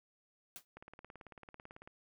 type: noise with exponential decay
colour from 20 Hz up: white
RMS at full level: -44 dBFS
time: 0.56-0.65 s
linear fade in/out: 0 ms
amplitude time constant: 18 ms
type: click train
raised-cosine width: 0.5 ms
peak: -36 dBFS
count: 21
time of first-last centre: 0.77-1.875 s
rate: 18.1 Hz
effects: none